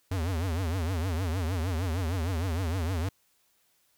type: tone with vibrato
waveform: square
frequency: 87 Hz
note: F2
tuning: 6 cents flat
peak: -28 dBFS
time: 0.11-3.09 s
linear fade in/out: 5 ms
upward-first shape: triangle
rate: 6.5 Hz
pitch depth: 230 cents each way
effects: white hiss -69 dBFS RMS until 3.97 s